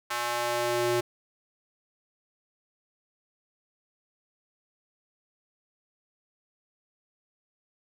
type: tone with high-pass filter sweep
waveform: square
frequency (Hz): 120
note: B2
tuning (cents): -49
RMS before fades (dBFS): -28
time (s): 0.1-1.01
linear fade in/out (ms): 10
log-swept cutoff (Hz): 1100 to 300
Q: 1.4
effects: none